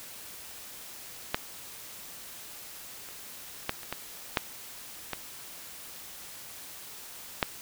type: clicks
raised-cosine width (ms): 0.3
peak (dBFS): -9 / -30 / -11 / -27 / -16 / -7 / -15 / -7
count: 8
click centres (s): 1.345 / 3.088 / 3.694 / 3.832 / 3.926 / 4.372 / 5.133 / 7.428
effects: white hiss -45 dBFS RMS until 7.61 s